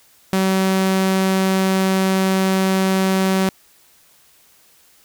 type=tone; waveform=sawtooth; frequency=190.2 Hz; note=F#3; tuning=48 cents sharp; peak=-11 dBFS; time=0.33-3.49 s; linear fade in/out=0 ms; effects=white hiss -53 dBFS RMS until 5.04 s